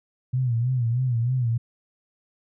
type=tone with vibrato; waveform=sine; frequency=122.2 Hz; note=B2; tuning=18 cents flat; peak=-20 dBFS; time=0.33-1.58 s; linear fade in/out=10 ms; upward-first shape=sine; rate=3.2 Hz; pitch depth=110 cents each way; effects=none